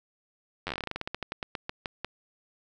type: slowing click train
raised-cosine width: 0.3 ms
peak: -16 dBFS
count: 23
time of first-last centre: 0.67-2.046 s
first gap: 10 ms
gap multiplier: 1.15
effects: none